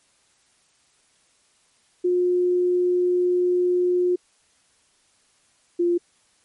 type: tone pair in turn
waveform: sine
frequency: 358 / 347.4 Hz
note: F4 / F4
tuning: +43 / -9 cents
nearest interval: minor second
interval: 52 cents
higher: first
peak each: -17 dBFS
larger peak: neither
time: 2.04-4.16 / 5.79-5.98 s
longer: first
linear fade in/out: 10 ms
effects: white hiss -62 dBFS RMS until 6.44 s + MP3 48 kbps